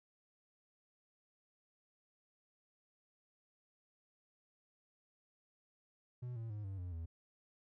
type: tone with pitch steps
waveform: triangle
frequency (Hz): 123.47 / 113.88 / 105.03 / 96.87 / 89.35 / 82.41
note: B2 / A#2 / G#2 / G2 / F2 / E2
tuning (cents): 0 / -40 / +20 / -20 / +40 / 0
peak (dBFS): -39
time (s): 6.22-7.06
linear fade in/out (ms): 10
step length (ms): 140
effects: none

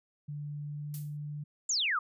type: tone with pitch glide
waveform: sine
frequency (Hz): 146.83 to 147.77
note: D3 to D3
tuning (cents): 0 to +11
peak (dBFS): -36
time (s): 0.28-1.44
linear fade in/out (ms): 10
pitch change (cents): +11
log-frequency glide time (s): 0.65-0.92
type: noise with exponential decay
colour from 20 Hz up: violet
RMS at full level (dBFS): -38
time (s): 0.94-1.17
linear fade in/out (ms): 1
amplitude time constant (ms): 50
type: exponential sweep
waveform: sine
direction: down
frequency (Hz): 7540 to 1144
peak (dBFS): -27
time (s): 1.69-1.99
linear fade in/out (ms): 5
effects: resampled to 32000 Hz

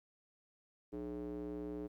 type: tone with band-pass filter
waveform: square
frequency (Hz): 60.2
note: B1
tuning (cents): -44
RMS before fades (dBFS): -43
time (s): 0.92-1.88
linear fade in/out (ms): 20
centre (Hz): 360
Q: 5.8
effects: 13-bit

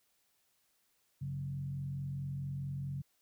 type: tone with frequency modulation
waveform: sine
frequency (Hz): 138.59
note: C#3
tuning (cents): 0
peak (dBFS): -36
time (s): 1.21-3.02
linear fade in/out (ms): 10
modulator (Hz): 44.6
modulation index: 0.57
effects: white hiss -75 dBFS RMS until 3.21 s

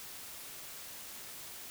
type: silence
effects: white hiss -47 dBFS RMS until 1.7 s

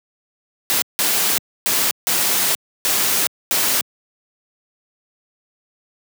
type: noise bursts at uneven times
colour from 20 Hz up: white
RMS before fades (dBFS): -18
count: 6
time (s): 0.7-0.82 / 0.99-1.38 / 1.66-1.91 / 2.07-2.55 / 2.85-3.27 / 3.51-3.81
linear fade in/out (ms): 0
effects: high-pass 150 Hz 12 dB/octave

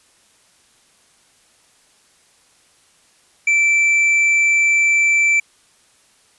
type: tone with hard clipping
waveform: triangle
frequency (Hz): 2332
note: D7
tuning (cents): -13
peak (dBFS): -13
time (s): 3.47-5.4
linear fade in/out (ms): 5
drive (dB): 7
effects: white hiss -55 dBFS RMS until 6.38 s + resampled to 24000 Hz

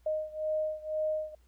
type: beating tone pair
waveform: sine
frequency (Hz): 619 / 621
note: D#5 / D#5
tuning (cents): -9 / -3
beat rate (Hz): 2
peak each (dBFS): -32 / -34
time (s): 0.06-1.35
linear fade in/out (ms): 5
effects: added 60 Hz sine -60 dBFS peak until 1.47 s + pink hiss -72 dBFS RMS until 1.47 s

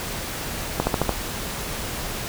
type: slowing click train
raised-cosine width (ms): 1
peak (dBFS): -5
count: 5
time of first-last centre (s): 0.8-1.093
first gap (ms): 70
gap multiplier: 1.03
effects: pink hiss -30 dBFS RMS until 2.28 s

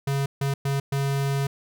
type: tone bursts at uneven times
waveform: square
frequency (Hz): 138.59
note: C#3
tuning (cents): 0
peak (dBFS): -23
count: 4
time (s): 0.07-0.26 / 0.41-0.54 / 0.65-0.8 / 0.92-1.47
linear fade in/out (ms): 5
effects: none

